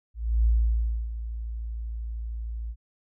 sine tone with ADSR envelope, 56.5 Hz, A1, 47 cents sharp, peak -17 dBFS, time 0.14-2.76 s, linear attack 310 ms, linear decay 640 ms, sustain -13 dB, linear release 60 ms, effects none

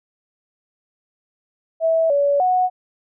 sine tone with pitch steps, 652 / 569 / 735 Hz, E5 / C#5 / F#5, -19 / +45 / -12 cents, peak -14 dBFS, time 1.8-2.7 s, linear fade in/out 50 ms, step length 300 ms, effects none

